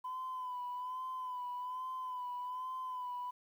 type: tone with vibrato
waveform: sine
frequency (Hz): 1007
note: B5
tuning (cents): +33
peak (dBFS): -37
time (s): 0.04-3.31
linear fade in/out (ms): 10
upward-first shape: sine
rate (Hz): 1.2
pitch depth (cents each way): 40
effects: tanh soft clip ceiling -35 dBFS + 11-bit